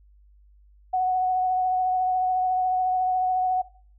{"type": "tone with vibrato", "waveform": "sine", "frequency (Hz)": 740, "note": "F#5", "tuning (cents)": 0, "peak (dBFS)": -20, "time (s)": [0.93, 3.62], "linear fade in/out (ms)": 10, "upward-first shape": "triangle", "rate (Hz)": 14, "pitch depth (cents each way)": 18, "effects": ["noise-tail reverb RT60 0.5 s tail -20 dB re dry", "added 50 Hz sine -52 dBFS peak until 3.98 s"]}